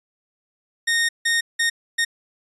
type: tone bursts at uneven times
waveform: sawtooth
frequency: 1849 Hz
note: A#6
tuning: 15 cents flat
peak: -14 dBFS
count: 4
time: 0.87-1.09 / 1.25-1.41 / 1.59-1.7 / 1.98-2.05 s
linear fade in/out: 10 ms
effects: resampled to 24000 Hz